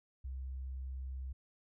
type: tone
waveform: sine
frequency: 65.41 Hz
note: C2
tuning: in tune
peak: -39 dBFS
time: 0.24-1.33 s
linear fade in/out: 10 ms
effects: none